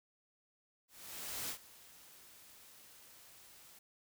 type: noise with ADSR envelope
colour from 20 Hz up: white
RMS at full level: -40 dBFS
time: 0.88-3.79 s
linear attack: 610 ms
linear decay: 87 ms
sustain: -19 dB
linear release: 5 ms
effects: none